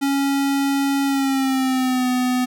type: tone with pitch glide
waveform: square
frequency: 277.2 to 251.3 Hz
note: C#4 to B3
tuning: 0 to +30 cents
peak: -18 dBFS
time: 0.01-2.46 s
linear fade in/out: 20 ms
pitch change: -170 cents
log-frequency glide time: 1.05-2.08 s
effects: none